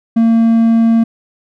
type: tone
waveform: triangle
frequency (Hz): 228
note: A#3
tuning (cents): -38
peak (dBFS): -5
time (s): 0.16-1.04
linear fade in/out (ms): 10
effects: none